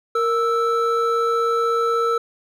triangle tone pair together, 464.9 / 1318.5 Hz, A#4 / E6, -5 / 0 cents, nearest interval octave + tritone, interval 1805 cents, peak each -18 dBFS, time 0.15-2.18 s, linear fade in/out 5 ms, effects none

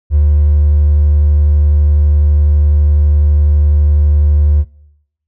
triangle tone with hard clipping, 74 Hz, D2, 14 cents sharp, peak -6 dBFS, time 0.1-4.65 s, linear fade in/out 50 ms, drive 3 dB, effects noise-tail reverb RT60 0.9 s tail -24 dB re dry

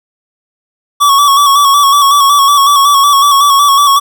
square tone with vibrato, 1128 Hz, C#6, 30 cents sharp, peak -5 dBFS, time 1-4 s, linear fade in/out 20 ms, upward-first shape square, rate 5.4 Hz, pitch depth 38 cents each way, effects none

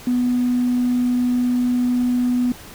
triangle tone with tanh clipping, 246.9 Hz, B3, in tune, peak -15 dBFS, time 0.07-2.52 s, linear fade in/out 2 ms, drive 1 dB, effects pink hiss -40 dBFS RMS until 2.74 s

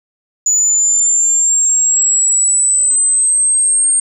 sine linear sweep, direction up, 6920 to 8610 Hz, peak -8 dBFS, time 0.46-4 s, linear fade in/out 5 ms, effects tanh soft clip ceiling -6 dBFS

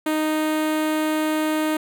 sawtooth tone with notch filter, 310 Hz, D#4, 6 cents flat, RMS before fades -22 dBFS, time 0.06-1.77 s, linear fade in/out 5 ms, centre 5400 Hz, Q 1.4, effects none

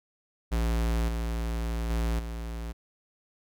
square tone with level steps, 57 Hz, A#1, 38 cents flat, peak -25 / -29 / -26 / -34 dBFS, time 0.51-2.73 s, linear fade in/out 20 ms, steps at 1.08 / 1.9 / 2.19 s, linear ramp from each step 5 ms, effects none

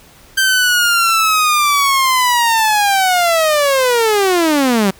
sawtooth linear sweep, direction down, 1568 to 185.5 Hz, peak -7 dBFS, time 0.37-4.91 s, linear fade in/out 10 ms, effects pink hiss -44 dBFS RMS until 4.99 s

